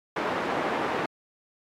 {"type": "band-pass noise", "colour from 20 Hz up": "pink", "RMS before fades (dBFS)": -28, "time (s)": [0.16, 1.06], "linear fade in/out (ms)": 5, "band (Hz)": [330, 1600], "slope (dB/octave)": 12, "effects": ["MP3 96 kbps"]}